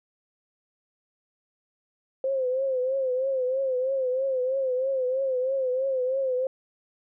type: tone with vibrato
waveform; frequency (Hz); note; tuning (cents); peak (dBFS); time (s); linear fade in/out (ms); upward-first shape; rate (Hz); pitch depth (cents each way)
sine; 522; C5; -4; -23; 2.24-6.47; 2; triangle; 3.1; 86
effects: none